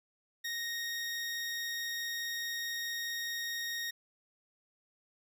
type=tone; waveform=20% pulse; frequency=1864.7 Hz; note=A#6; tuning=in tune; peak=-30 dBFS; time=0.44-3.91 s; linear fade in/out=10 ms; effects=none